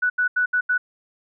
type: tone bursts at uneven times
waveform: sine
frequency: 1480 Hz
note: F#6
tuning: in tune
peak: -17 dBFS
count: 5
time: 0.02-0.1 / 0.18-0.28 / 0.36-0.46 / 0.53-0.61 / 0.69-0.78 s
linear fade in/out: 10 ms
effects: none